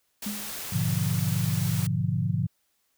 white noise, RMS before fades -36 dBFS, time 0.22-1.87 s, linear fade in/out 5 ms
sine tone with exponential decay, 207.7 Hz, G#3, in tune, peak -27 dBFS, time 0.26-0.63 s, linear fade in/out 5 ms, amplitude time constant 80 ms
sine chord, G# diminished seventh, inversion none, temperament equal, 103.83 / 123.47 / 146.83 / 174.61 Hz, G#2 / B2 / D3 / F3, 0 / 0 / 0 / 0 cents, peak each -29 dBFS, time 0.72-2.47 s, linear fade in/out 10 ms
effects white hiss -72 dBFS RMS until 2.97 s

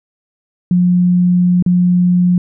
sine tone with dropouts, 178.5 Hz, F3, 38 cents sharp, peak -8 dBFS, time 0.71-2.38 s, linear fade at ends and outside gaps 2 ms, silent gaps 1.625-1.662 s, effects none

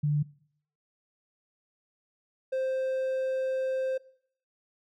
sine / triangle tone pair in turn, 147.6 / 524 Hz, D3 / C5, +9 / +2 cents, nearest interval octave + minor seventh, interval 2193 cents, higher second, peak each -23 / -25 dBFS, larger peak first, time 0.03-0.23 / 2.52-3.98 s, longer second, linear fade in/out 10 ms, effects noise-tail reverb RT60 0.6 s tail -21 dB re dry

